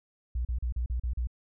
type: tone bursts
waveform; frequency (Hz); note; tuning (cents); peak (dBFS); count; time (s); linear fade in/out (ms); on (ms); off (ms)
sine; 60.3; B1; -41; -27; 7; 0.35-1.272; 5; 100; 37
effects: none